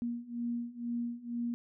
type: beating tone pair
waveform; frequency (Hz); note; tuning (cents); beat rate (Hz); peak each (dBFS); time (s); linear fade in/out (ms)
sine; 236.3 / 238.4; A#3 / A#3; +24 / +39; 2.1; -38 / -36; 0.02-1.54; 0
effects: none